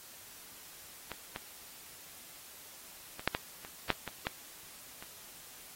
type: clicks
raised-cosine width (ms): 0.3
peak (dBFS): -23 / -22 / -26 / -9 / -16 / -28 / -10 / -22 / -16 / -29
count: 10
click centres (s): 1.117 / 1.361 / 3.195 / 3.276 / 3.349 / 3.649 / 3.903 / 4.077 / 4.269 / 5.025
effects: white hiss -52 dBFS RMS until 5.75 s + AAC 48 kbps